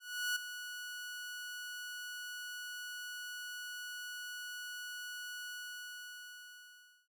sawtooth tone with ADSR envelope, 1468 Hz, F#6, 14 cents flat, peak -28 dBFS, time 0-7.08 s, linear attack 360 ms, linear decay 7 ms, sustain -11 dB, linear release 1600 ms, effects none

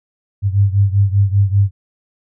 sine beating tone pair, 98 / 103.1 Hz, G2 / G#2, 0 / -12 cents, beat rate 5.1 Hz, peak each -12 / -15 dBFS, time 0.42-1.71 s, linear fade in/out 50 ms, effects none

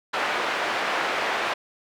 pink band-pass noise, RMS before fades -26 dBFS, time 0.13-1.54 s, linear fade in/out 10 ms, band 650 to 2400 Hz, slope 12 dB/octave, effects none

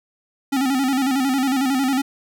square tone with vibrato, 266.3 Hz, C4, 31 cents sharp, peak -18 dBFS, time 0.52-2.02 s, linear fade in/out 10 ms, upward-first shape square, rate 11 Hz, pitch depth 72 cents each way, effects none

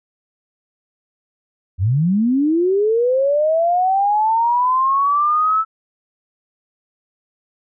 sine linear sweep, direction up, 82.41 to 1318.5 Hz, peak -13 dBFS, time 1.78-5.65 s, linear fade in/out 50 ms, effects none

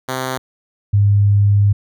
5% pulse / sine tone pair in turn, 130 / 101.61 Hz, C3 / G#2, -11 / -37 cents, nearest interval major third, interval 426 cents, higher first, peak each -9 dBFS, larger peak neither, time 0.08-0.38 / 0.93-1.73 s, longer second, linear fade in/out 10 ms, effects none

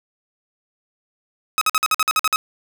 sawtooth tone bursts, 1274 Hz, D#6, 41 cents sharp, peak -11 dBFS, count 10, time 1.58-2.36 s, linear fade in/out 0 ms, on 33 ms, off 50 ms, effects none

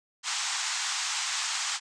white band-pass noise, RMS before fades -31 dBFS, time 0.23-1.8 s, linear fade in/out 50 ms, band 800 to 7900 Hz, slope 48 dB/octave, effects resampled to 22050 Hz

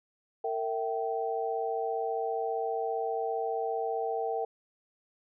sine tone cluster, 456.2 / 659 / 774 Hz, A#4 / E5 / G5, -37 / -1 / -22 cents, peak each -32 / -36 / -33 dBFS, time 0.44-4.45 s, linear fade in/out 5 ms, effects none

